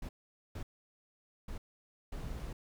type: noise bursts at uneven times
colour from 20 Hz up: brown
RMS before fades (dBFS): -41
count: 4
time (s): 0.02-0.09 / 0.55-0.63 / 1.48-1.58 / 2.12-2.53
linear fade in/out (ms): 5
effects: none